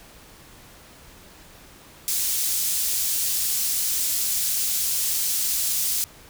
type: high-pass noise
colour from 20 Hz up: pink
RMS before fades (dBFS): -24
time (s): 2.08-6.04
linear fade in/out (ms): 0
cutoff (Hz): 6400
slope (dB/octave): 12
effects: pink hiss -48 dBFS RMS until 6.29 s